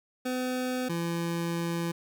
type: tone pair in turn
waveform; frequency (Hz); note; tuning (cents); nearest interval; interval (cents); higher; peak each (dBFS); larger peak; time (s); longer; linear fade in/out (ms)
25% pulse; 253.5 / 169.19; B3 / E3; +45 / +45; perfect fifth; 700; first; -25; neither; 0.25-0.89 / 0.89-1.92; second; 10
effects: none